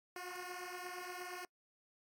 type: beating tone pair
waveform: 10% pulse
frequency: 357.1 / 365.6 Hz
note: F4 / F#4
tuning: +39 / -21 cents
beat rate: 8.5 Hz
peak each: -38 / -40 dBFS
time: 0.16-1.45 s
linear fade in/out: 2 ms
effects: noise-tail reverb RT60 0.1 s tail -25 dB re dry + AAC 64 kbps